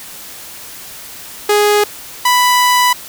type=tone pair in turn; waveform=sawtooth; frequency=415.3 / 990.4 Hz; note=G#4 / B5; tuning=0 / +5 cents; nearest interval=octave + minor third; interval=1505 cents; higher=second; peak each=-5 dBFS; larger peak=neither; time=1.49-1.84 / 2.25-2.93 s; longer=second; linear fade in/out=5 ms; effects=white hiss -32 dBFS RMS until 3.08 s